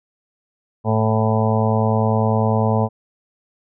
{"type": "harmonic tone", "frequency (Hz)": 110, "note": "A2", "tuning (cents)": 0, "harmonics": [1, 2, 4, 5, 6, 7, 8, 9], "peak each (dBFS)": [-18, -21, -24, -25, -26, -26, -27, -28], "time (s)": [0.84, 2.89], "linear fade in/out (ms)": 50, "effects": []}